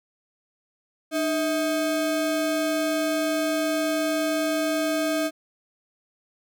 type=ring-modulated tone; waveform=square; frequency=474.2 Hz; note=A#4; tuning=30 cents sharp; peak=-20 dBFS; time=1.11-5.31 s; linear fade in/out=50 ms; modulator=171 Hz; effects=none